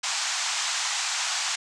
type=band-pass noise; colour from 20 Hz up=white; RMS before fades=-28 dBFS; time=0.03-1.56 s; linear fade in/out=10 ms; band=730 to 7700 Hz; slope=48 dB/octave; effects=none